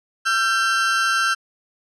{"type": "tone pair together", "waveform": "40% pulse", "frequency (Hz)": [1357.2, 1568], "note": ["F6", "G6"], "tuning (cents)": [-50, 0], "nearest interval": "major second", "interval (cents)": 250, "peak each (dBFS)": -19, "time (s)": [0.25, 1.35], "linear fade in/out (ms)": 20, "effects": ["low-pass 8000 Hz 12 dB/octave"]}